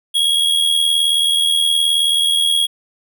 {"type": "tone with amplitude modulation", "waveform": "square", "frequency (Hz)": 3304, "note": "G#7", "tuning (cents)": -10, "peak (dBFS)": -11, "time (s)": [0.14, 2.67], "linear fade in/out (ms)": 20, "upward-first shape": "sine", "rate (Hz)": 78.9, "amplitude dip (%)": 55, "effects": []}